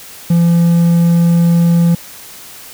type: tone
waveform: triangle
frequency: 170 Hz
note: F3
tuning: 46 cents flat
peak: -5 dBFS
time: 0.3-1.95 s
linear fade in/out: 5 ms
effects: white hiss -34 dBFS RMS until 2.73 s